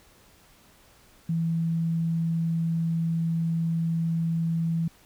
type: tone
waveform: sine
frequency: 165.1 Hz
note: E3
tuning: 3 cents sharp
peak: -23 dBFS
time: 1.29-4.88 s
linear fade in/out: 5 ms
effects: pink hiss -57 dBFS RMS until 5.05 s